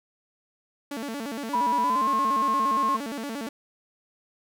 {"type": "tone with vibrato", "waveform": "sawtooth", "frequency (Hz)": 253.2, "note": "B3", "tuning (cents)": 43, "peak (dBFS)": -27, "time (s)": [0.91, 3.49], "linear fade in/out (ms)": 5, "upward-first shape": "square", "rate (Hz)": 8.6, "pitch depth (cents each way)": 210}
{"type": "tone with pitch glide", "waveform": "sine", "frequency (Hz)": [976, 1076.7], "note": ["B5", "C6"], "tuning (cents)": [-21, 49], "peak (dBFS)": -21, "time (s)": [1.53, 2.97], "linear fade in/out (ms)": 10, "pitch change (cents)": 170, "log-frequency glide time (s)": [1.81, 2.08]}
{"effects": []}